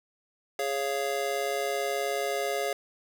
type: chord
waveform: square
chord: Db major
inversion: second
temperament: just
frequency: 415.8 / 554.4 / 693 Hz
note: Ab4 / Db5 / F5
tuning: +2 / 0 / -14 cents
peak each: -33 dBFS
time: 0.59-2.73 s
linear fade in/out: 2 ms
effects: none